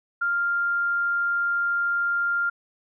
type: tone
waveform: sine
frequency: 1396.9 Hz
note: F6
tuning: in tune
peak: -21 dBFS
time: 0.21-2.5 s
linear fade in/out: 10 ms
effects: none